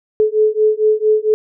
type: beating tone pair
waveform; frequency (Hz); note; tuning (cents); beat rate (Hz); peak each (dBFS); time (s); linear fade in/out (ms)
sine; 427.9 / 432.3; A4 / A4; -48 / -31; 4.4; -14; 0.2-1.34; 0
effects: none